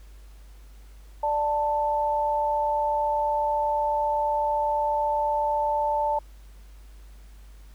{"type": "tone pair together", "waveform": "sine", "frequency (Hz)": [590, 884], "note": ["D5", "A5"], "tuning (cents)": [8, 8], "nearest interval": "perfect fifth", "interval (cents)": 700, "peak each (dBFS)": [-27, -23], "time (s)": [1.23, 6.19], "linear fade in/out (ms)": 5, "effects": ["added 50 Hz sine -44 dBFS peak until 7.74 s", "pink hiss -59 dBFS RMS until 7.74 s"]}